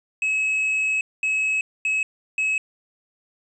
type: tone bursts at uneven times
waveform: triangle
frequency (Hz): 2572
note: E7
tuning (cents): -43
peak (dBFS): -18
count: 4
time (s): 0.22-1.01 / 1.23-1.61 / 1.85-2.03 / 2.38-2.58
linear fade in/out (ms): 2
effects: resampled to 24000 Hz + 10-bit